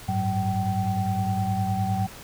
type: tone cluster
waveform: sine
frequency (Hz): 98.7 / 108.5 / 188.3 / 767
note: G2 / A2 / F#3 / G5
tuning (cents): +12 / -24 / +31 / -38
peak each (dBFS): -28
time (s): 0.08-2.07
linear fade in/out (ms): 10
effects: pink hiss -43 dBFS RMS until 2.23 s

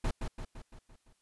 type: noise with echo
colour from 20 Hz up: brown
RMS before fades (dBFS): -30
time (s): 0.04-0.11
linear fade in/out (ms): 5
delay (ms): 170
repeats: 6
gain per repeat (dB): -5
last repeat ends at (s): 1.13
effects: white hiss -75 dBFS RMS until 1.21 s + resampled to 24000 Hz

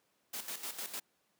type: noise with tremolo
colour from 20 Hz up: white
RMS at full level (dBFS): -40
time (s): 0.33-1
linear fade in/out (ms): 10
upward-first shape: square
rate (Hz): 6.6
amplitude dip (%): 65
effects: pink hiss -75 dBFS RMS until 1.39 s + high-pass 200 Hz 12 dB/octave

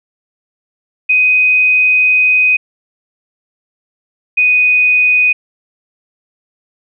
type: tone pair in turn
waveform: sine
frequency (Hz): 2504 / 2490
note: D#7 / D#7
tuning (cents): +10 / +1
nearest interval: unison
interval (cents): 9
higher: first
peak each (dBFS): -7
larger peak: neither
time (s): 1.09-2.57 / 4.37-5.33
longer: first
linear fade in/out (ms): 10
effects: none

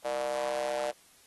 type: tone with high-pass filter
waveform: square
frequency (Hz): 66.3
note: C2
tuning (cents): +23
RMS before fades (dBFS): -32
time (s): 0.04-0.92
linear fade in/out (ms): 20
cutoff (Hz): 600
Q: 5.2
effects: white hiss -60 dBFS RMS until 1.26 s + AAC 32 kbps

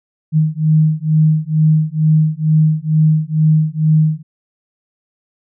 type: beating tone pair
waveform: sine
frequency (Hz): 154.8 / 157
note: D#3 / D#3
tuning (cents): -9 / +16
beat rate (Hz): 2.2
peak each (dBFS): -13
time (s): 0.32-4.23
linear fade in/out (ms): 50
effects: none

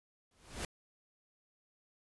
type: noise with exponential growth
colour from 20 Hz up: pink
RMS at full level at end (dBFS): -36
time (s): 0.31-0.65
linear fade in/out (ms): 2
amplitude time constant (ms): 73
effects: resampled to 24000 Hz

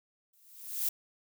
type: noise with exponential growth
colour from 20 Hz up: violet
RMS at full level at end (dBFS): -28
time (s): 0.33-0.89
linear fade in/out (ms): 5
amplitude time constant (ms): 120
effects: none

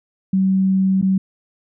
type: tone with dropouts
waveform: sine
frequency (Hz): 190.6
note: G3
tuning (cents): -48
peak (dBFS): -13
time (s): 0.33-1.18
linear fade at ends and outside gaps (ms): 5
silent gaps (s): 1.015-1.025
effects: none

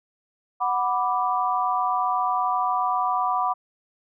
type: chord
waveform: sine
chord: B minor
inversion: second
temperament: equal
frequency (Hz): 740 / 987.8 / 1174.7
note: F#5 / B5 / D6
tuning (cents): 0 / 0 / 0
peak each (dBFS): -25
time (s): 0.6-3.54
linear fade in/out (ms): 20
effects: none

